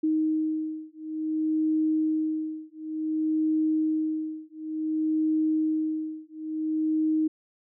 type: beating tone pair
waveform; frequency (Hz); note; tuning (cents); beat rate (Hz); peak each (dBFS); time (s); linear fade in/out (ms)
sine; 312.6 / 313.16; D#4 / D#4; +8 / +11; 0.56; -27; 0.03-7.28; 10
effects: none